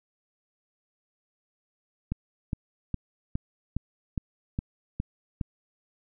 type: click train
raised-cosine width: 5 ms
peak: -16 dBFS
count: 9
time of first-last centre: 2.12-5.412 s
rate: 2.43 Hz
effects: none